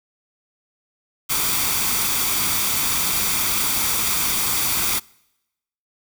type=noise with comb filter; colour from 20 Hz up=white; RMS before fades=-21 dBFS; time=1.29-5 s; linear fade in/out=20 ms; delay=0.86 ms; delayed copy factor=+0.5; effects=noise-tail reverb RT60 0.9 s tail -25 dB re dry